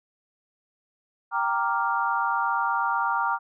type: chord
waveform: sine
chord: G minor seventh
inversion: none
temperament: equal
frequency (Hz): 784 / 932.3 / 1174.7 / 1396.9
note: G5 / Bb5 / D6 / F6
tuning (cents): 0 / 0 / 0 / 0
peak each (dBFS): -30 / -26 / -28 / -28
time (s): 1.31-3.39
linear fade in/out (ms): 50
effects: none